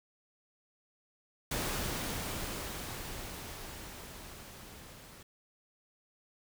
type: noise with level ramp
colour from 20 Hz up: pink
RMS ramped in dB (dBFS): -34 to -53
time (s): 1.51-5.23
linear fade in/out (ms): 5
effects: none